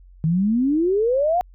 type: exponential sweep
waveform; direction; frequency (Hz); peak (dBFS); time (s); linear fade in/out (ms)
sine; up; 153.6 to 740; -16; 0.24-1.41; 0
effects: added 45 Hz sine -44 dBFS peak until 1.54 s